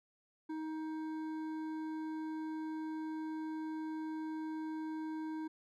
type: tone with hard clipping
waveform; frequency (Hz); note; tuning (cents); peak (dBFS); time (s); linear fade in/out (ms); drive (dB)
triangle; 314.4; D#4; +18; -40; 0.49-5.48; 10; 13
effects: none